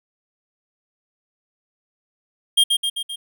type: tone with echo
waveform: square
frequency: 3217 Hz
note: G7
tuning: 44 cents sharp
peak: -12 dBFS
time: 2.57-2.64 s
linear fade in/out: 10 ms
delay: 130 ms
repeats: 4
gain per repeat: -4 dB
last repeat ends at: 3.16 s
effects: none